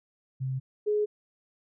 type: tone pair in turn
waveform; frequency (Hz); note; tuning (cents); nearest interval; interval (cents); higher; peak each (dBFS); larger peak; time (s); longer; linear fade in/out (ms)
sine; 131.5 / 419.8; C3 / G#4; +9 / +19; octave + minor sixth; 2010; second; -28 / -23; second; 0.4-0.6 / 0.86-1.06; neither; 20
effects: none